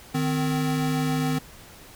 square tone pair together, 153.5 / 258.2 Hz, D#3 / C4, -23 / -23 cents, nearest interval major sixth, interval 900 cents, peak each -26 dBFS, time 0.14-1.39 s, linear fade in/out 10 ms, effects pink hiss -47 dBFS RMS until 1.95 s

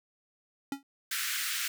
square tone with exponential decay, 277.2 Hz, C#4, in tune, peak -29 dBFS, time 0.72-0.83 s, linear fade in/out 2 ms, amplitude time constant 23 ms
pink high-pass noise, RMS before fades -33 dBFS, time 1.11-1.68 s, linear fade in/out 5 ms, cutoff 1400 Hz, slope 48 dB/octave
effects none

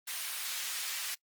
pink high-pass noise, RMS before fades -37 dBFS, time 0.07-1.15 s, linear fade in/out 10 ms, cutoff 2100 Hz, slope 12 dB/octave, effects noise-tail reverb RT60 0.1 s tail -23 dB re dry + Opus 24 kbps

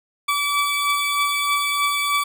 20% pulse beating tone pair, 1151 / 1154.2 Hz, D6 / D6, -35 / -30 cents, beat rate 3.2 Hz, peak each -15 / -22 dBFS, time 0.28-2.24 s, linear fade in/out 10 ms, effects none

